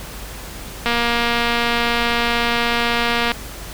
click train, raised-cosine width 0.3 ms, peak -3 dBFS, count 581, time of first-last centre 0.86-3.318 s, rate 236 Hz, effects added 50 Hz sine -35 dBFS peak until 3.73 s + pink hiss -34 dBFS RMS until 3.73 s

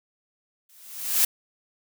blue noise with exponential growth, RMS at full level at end -17 dBFS, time 0.69-1.25 s, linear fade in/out 5 ms, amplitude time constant 120 ms, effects none

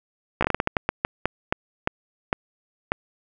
slowing click train, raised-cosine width 0.5 ms, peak -5 dBFS, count 16, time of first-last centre 0.41-2.919 s, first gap 15 ms, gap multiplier 1.3, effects none

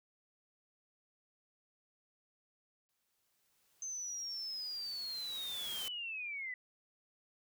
white noise with exponential growth, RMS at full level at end -44 dBFS, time 2.89-5.88 s, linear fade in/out 0 ms, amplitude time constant 650 ms
sine linear sweep, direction down, 6270 to 1966 Hz, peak -39 dBFS, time 3.82-6.54 s, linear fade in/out 2 ms
effects none

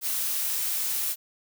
blue noise, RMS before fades -28 dBFS, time 0.01-1.16 s, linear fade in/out 50 ms, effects none

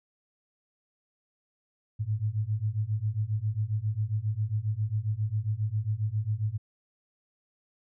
sine beating tone pair, 103.4 / 110.8 Hz, G#2 / A2, -7 / +13 cents, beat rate 7.4 Hz, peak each -30 / -29 dBFS, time 1.99-6.58 s, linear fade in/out 20 ms, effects none

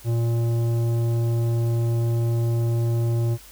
sine tone with tanh clipping, 116.54 Hz, A#2, in tune, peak -21 dBFS, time 0.04-3.38 s, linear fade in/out 50 ms, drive 12 dB, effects added 50 Hz sine -50 dBFS peak until 3.51 s + white hiss -47 dBFS RMS until 3.51 s

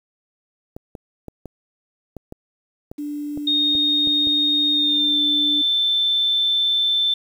clicks, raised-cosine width 2 ms, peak -20 dBFS, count 11, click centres 0.765 / 0.952 / 1.283 / 1.457 / 2.167 / 2.324 / 2.915 / 3.375 / 3.752 / 4.073 / 4.272 s
sine tone, 293.7 Hz, D4, in tune, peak -25 dBFS, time 2.98-5.62 s, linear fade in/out 10 ms
sine tone with pitch glide, 3704 to 3541 Hz, A#7 to A7, -12 to +10 cents, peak -16 dBFS, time 3.47-7.14 s, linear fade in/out 5 ms, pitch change -78 cents, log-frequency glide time 4.71-5.21 s
effects 8-bit

